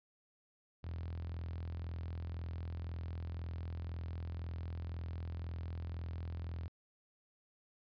sawtooth tone with high-pass filter, 41.95 Hz, E1, 31 cents sharp, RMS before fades -42 dBFS, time 0.83-6.68 s, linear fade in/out 0 ms, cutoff 88 Hz, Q 6.4, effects resampled to 11025 Hz

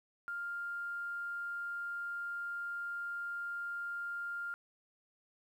sine tone with quantisation, 1400 Hz, F6, 4 cents sharp, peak -37 dBFS, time 0.28-4.54 s, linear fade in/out 0 ms, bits 11, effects none

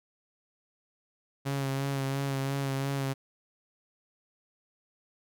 sawtooth tone with vibrato, 137.1 Hz, C#3, 19 cents flat, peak -25 dBFS, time 1.45-3.14 s, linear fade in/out 20 ms, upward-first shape sine, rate 2.9 Hz, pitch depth 26 cents each way, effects none

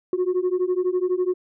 sine beating tone pair, 358.3 / 370.3 Hz, F4 / F#4, +44 / +1 cents, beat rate 12 Hz, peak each -21 dBFS, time 0.13-1.34 s, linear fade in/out 2 ms, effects tanh soft clip ceiling -16 dBFS

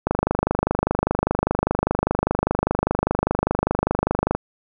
click train, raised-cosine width 1 ms, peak -4 dBFS, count 108, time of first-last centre 0.07-4.35 s, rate 25 Hz, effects none

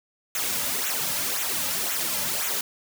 white noise with flanger, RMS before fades -27 dBFS, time 0.35-2.61 s, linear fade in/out 2 ms, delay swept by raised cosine 0.2 to 2.8 ms, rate 1.9 Hz, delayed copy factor -0.7, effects none

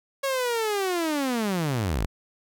sawtooth linear sweep, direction down, 554.4 to 39.09 Hz, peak -20 dBFS, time 0.23-2.06 s, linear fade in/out 10 ms, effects none

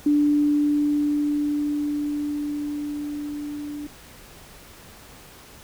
sine tone with level ramp, 293.7 Hz, D4, in tune, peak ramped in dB -15 to -30 dBFS, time 0.06-3.87 s, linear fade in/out 5 ms, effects pink hiss -46 dBFS RMS until 5.63 s

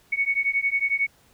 sine beating tone pair, 2217 / 2228 Hz, C#7 / C#7, 0 / +8 cents, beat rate 11 Hz, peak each -24 dBFS, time 0.12-1.07 s, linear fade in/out 10 ms, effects pink hiss -59 dBFS RMS until 1.33 s

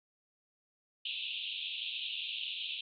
pink band-pass noise, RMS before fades -39 dBFS, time 1.05-2.81 s, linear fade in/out 5 ms, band 2600 to 3800 Hz, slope 96 dB/octave, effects MP3 96 kbps

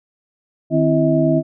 sine tone cluster, 153.4 / 262 / 332.6 / 638 Hz, D#3 / C4 / E4 / D#5, -24 / +2 / +16 / +43 cents, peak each -18 dBFS, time 0.7-1.43 s, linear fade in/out 50 ms, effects none

